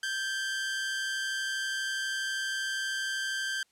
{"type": "tone pair together", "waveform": "sawtooth", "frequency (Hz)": [1568, 1700.5], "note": ["G6", "G#6"], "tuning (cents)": [0, 40], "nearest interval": "minor second", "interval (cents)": 140, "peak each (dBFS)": [-27, -38], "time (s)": [0.03, 3.63], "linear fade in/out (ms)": 2, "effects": ["white hiss -70 dBFS RMS until 3.71 s", "low-pass 9000 Hz 12 dB/octave"]}